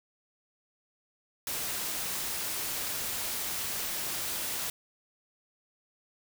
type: noise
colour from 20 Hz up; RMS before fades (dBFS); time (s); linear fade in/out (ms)
white; -34; 1.47-4.7; 2
effects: none